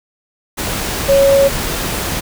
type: tone in noise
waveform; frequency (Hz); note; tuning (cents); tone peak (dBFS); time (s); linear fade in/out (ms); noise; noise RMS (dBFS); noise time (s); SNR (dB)
sine; 552; C#5; -7; -7; 1.08-1.49; 20; pink; -20; 0.57-2.21; +10
effects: none